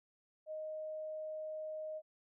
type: tone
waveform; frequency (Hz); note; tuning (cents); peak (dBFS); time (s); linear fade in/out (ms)
sine; 622.3; D#5; 0; -40; 0.46-2.02; 50
effects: none